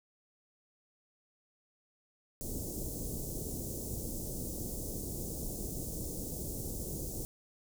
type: band-stop noise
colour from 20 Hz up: pink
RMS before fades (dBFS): -39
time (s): 2.41-7.25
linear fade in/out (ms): 0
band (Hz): 510 to 6600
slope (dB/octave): 24
effects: none